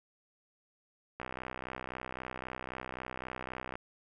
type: click train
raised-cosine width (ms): 0.5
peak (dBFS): -24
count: 164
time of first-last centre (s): 1.2-3.755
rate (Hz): 63.8
effects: none